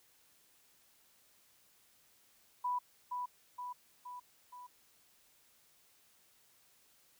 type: tone with echo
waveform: sine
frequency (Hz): 987.8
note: B5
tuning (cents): 0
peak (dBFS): -32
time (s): 2.64-2.79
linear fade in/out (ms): 10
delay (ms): 470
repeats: 4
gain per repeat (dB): -4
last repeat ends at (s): 4.67
effects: white hiss -68 dBFS RMS until 7.19 s